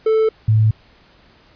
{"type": "tone pair in turn", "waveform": ["triangle", "sine"], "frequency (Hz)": [440, 109.08], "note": ["A4", "A2"], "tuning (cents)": [0, -15], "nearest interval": "2 octaves", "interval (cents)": 2415, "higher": "first", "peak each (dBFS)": -10, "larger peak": "neither", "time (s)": [[0.06, 0.29], [0.48, 0.71]], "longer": "neither", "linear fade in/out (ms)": 5, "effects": ["pink hiss -51 dBFS RMS until 1.55 s", "resampled to 11025 Hz"]}